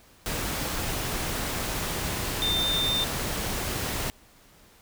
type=tone in noise; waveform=sine; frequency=3602 Hz; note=A7; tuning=40 cents sharp; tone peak=-24 dBFS; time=2.42-3.04 s; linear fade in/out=0 ms; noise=pink; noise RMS=-30 dBFS; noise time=0.26-4.1 s; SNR=+3 dB; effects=pink hiss -56 dBFS RMS until 4.81 s